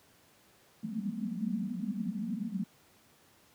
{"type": "band-pass noise", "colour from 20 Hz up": "white", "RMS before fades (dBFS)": -35, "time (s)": [0.83, 2.64], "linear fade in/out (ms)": 5, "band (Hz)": [180, 240], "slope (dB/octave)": 96, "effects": ["pink hiss -63 dBFS RMS until 3.54 s", "high-pass 100 Hz 12 dB/octave"]}